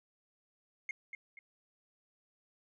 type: tone with echo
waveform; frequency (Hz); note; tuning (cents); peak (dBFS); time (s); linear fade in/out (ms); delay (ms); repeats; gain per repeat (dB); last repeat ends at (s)
sine; 2147; C7; +44; -33; 0.89-0.91; 2; 240; 2; -8; 1.39
effects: tanh soft clip ceiling -34 dBFS